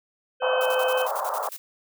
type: harmonic tone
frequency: 512 Hz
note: C5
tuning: 38 cents flat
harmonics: 1 / 3 / 5 / 6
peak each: -22 / -31 / -34 / -34 dBFS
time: 0.4-1.08 s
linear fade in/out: 50 ms
type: band-pass noise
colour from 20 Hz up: pink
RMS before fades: -28 dBFS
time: 0.42-1.49 s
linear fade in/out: 2 ms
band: 550 to 1300 Hz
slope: 48 dB/octave
type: noise with tremolo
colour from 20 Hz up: blue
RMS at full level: -36 dBFS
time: 0.61-1.58 s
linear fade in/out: 0 ms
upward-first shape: square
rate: 11 Hz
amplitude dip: 80%
effects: none